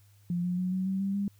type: tone with pitch steps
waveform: sine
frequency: 174.61 / 178.69 / 182.87 / 187.14 / 191.52 / 195.99 / 200.6 Hz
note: F3 / F3 / F#3 / F#3 / G3 / G3 / G3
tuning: 0 / +40 / -20 / +20 / -40 / 0 / +40 cents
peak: -27 dBFS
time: 0.3-1.28 s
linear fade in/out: 2 ms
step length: 140 ms
effects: added 101 Hz sine -57 dBFS peak until 1.39 s + white hiss -67 dBFS RMS until 1.39 s